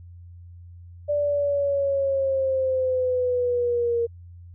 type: linear sweep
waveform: sine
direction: down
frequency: 587.3 to 465.7 Hz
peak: -20 dBFS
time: 1.08-4.07 s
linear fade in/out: 20 ms
effects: added 87 Hz sine -41 dBFS peak until 4.54 s